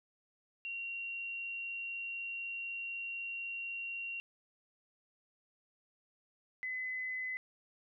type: tone pair in turn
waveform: sine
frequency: 2752 / 2023 Hz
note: F7 / B6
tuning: -26 / +41 cents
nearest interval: perfect fourth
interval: 533 cents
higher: first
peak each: -38 / -36 dBFS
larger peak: second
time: 0.65-4.2 / 6.63-7.37 s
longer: first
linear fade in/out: 0 ms
effects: none